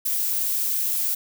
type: noise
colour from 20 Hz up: violet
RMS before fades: -24 dBFS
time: 0.05-1.15 s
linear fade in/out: 10 ms
effects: none